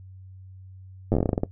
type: slowing click train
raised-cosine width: 2 ms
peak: -9 dBFS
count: 13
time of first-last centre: 1.12-1.434 s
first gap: 9 ms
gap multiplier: 1.18
effects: noise-tail reverb RT60 0.1 s tail -18 dB re dry + added 94 Hz sine -42 dBFS peak until 1.51 s